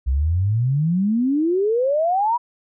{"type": "exponential sweep", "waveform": "sine", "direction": "up", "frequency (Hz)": [61.74, 987.8], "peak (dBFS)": -16, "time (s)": [0.06, 2.38], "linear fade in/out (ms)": 20, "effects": []}